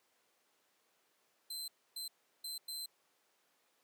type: tone bursts at uneven times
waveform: sawtooth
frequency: 4089 Hz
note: C8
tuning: 41 cents flat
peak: -38 dBFS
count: 4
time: 1.5-1.68 / 1.96-2.08 / 2.44-2.58 / 2.68-2.86 s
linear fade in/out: 5 ms
effects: pink hiss -74 dBFS RMS until 3.83 s + high-pass 400 Hz 12 dB/octave